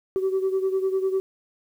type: beating tone pair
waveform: sine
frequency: 379.8 / 389.8 Hz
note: F#4 / G4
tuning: +45 / -10 cents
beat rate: 10 Hz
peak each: -21 / -26 dBFS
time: 0.16-1.2 s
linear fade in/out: 0 ms
effects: tanh soft clip ceiling -17 dBFS + 9-bit